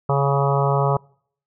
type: harmonic tone with a mistuned harmonic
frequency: 139.4 Hz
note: C#3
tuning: 10 cents sharp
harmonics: 1 / 3 / 4 / 5 / 6 / 7 / 8 / 9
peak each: -19 / -24 / -25 / -26 / -27 / -27 / -28 / -29 dBFS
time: 0.09-0.97 s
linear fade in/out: 5 ms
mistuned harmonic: 8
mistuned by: +20 cents
effects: noise-tail reverb RT60 0.6 s tail -26 dB re dry